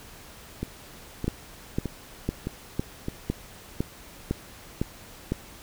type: two click trains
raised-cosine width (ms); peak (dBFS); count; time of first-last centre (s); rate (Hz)
3; -16 / -12; 5 / 9; 0.63-3.084 / 1.28-5.32; 1.63 / 1.98
effects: pink hiss -47 dBFS RMS until 5.62 s